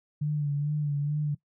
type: tone with vibrato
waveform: sine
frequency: 146.83 Hz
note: D3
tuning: in tune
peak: -25 dBFS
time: 0.21-1.35 s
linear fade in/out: 10 ms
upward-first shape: sine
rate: 2.3 Hz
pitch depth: 43 cents each way
effects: noise-tail reverb RT60 0.1 s tail -20 dB re dry